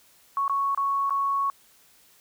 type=tone with dropouts; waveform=sine; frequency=1108.7 Hz; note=C#6; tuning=in tune; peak=-22 dBFS; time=0.37-1.5 s; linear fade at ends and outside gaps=1 ms; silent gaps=0.48-0.496 / 0.748-0.775 / 1.096-1.106 s; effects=white hiss -58 dBFS RMS until 2.2 s